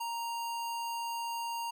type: tone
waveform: square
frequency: 932.3 Hz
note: A#5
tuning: in tune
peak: -35 dBFS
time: 0-1.71 s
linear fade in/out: 10 ms
effects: none